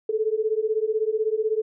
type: beating tone pair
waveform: sine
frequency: 428 / 444 Hz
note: A4 / A4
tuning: -48 / +16 cents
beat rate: 16 Hz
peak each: -24 dBFS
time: 0.09-1.62 s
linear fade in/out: 5 ms
effects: none